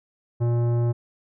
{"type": "tone with tanh clipping", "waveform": "sine", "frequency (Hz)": 118.8, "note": "A#2", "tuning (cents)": 33, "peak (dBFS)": -21, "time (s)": [0.4, 0.93], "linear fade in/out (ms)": 20, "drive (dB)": 14, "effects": []}